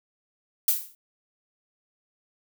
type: noise with exponential decay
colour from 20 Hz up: violet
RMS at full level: -18 dBFS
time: 0.68-0.95 s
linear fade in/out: 2 ms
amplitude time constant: 57 ms
effects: none